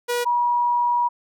sawtooth / sine tone pair in turn, 483.5 / 963.1 Hz, B4 / B5, -37 / -44 cents, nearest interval octave, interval 1193 cents, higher second, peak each -17 dBFS, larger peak neither, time 0.08-0.25 / 0.25-1.09 s, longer second, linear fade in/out 20 ms, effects none

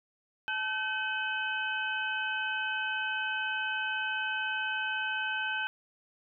sine tone cluster, 868 / 1534 / 2559 / 3038 Hz, A5 / G6 / D#7 / F#7, -24 / -38 / +48 / +45 cents, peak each -38 / -32 / -37 / -39 dBFS, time 0.48-5.67 s, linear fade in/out 0 ms, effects none

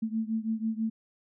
sine beating tone pair, 220 / 226.1 Hz, A3 / A3, 0 / +47 cents, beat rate 6.1 Hz, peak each -30 / -32 dBFS, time 0.02-0.9 s, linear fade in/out 10 ms, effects none

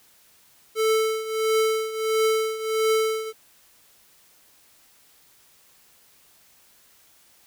square tone with tremolo, 440 Hz, A4, in tune, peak -18 dBFS, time 0.75-3.33 s, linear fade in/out 50 ms, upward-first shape triangle, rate 1.5 Hz, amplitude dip 80%, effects white hiss -57 dBFS RMS until 7.46 s

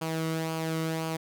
sawtooth tone with flanger, 161.3 Hz, E3, 37 cents flat, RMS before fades -31 dBFS, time 0.01-1.17 s, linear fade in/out 10 ms, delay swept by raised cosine 0.52 to 1.21 ms, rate 1.9 Hz, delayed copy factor -0.5, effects none

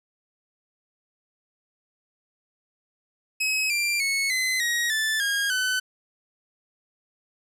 sawtooth tone with pitch steps, 2555 / 2370 / 2199 / 2040 / 1892.1 / 1755.2 / 1628.3 / 1510.5 Hz, D#7 / D7 / C#7 / C7 / A#6 / A6 / G#6 / F#6, +45 / +15 / -14 / -44 / +25 / -5 / -35 / +35 cents, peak -19 dBFS, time 3.4-5.8 s, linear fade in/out 10 ms, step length 300 ms, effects low-pass 12000 Hz 12 dB/octave

